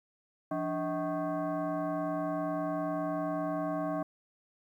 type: tone with frequency modulation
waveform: sine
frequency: 171.3 Hz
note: F3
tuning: 33 cents flat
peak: -30 dBFS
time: 0.51-4.03 s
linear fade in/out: 5 ms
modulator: 465 Hz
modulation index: 1.8
effects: 11-bit

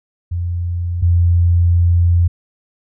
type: tone pair in turn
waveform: sine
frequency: 87 / 86.5 Hz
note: F2 / F2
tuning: -6 / -16 cents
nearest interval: unison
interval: 10 cents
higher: first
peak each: -17 / -9 dBFS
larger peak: second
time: 0.31-1.02 / 1.02-2.28 s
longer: second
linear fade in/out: 10 ms
effects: none

